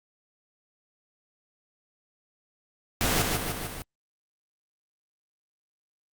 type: noise with echo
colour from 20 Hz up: pink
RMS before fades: -25 dBFS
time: 3.01-3.22 s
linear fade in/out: 0 ms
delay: 150 ms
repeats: 4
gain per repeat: -3 dB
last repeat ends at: 3.82 s
effects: Opus 48 kbps